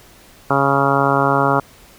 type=harmonic tone; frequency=138.59 Hz; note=C#3; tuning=in tune; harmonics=1 / 2 / 3 / 4 / 5 / 6 / 7 / 8 / 9 / 10; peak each=-22 / -22 / -22 / -22 / -22 / -22 / -22 / -22 / -22 / -22 dBFS; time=0.5-1.6 s; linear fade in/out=5 ms; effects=pink hiss -46 dBFS RMS until 1.98 s